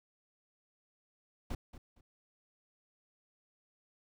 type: noise with echo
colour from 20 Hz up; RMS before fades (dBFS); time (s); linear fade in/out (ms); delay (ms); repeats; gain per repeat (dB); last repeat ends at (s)
brown; -36; 1.5-1.55; 5; 230; 2; -13; 2.01
effects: none